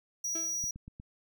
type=tone; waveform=square; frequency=5790 Hz; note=F#8; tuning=38 cents flat; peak=-32 dBFS; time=0.24-0.71 s; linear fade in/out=5 ms
type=tone with exponential decay; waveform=35% pulse; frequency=329.1 Hz; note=E4; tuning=3 cents flat; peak=-36 dBFS; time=0.35-0.69 s; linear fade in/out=5 ms; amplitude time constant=72 ms
type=click train; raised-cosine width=5 ms; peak=-33 dBFS; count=4; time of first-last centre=0.64-0.999 s; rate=8.35 Hz
effects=none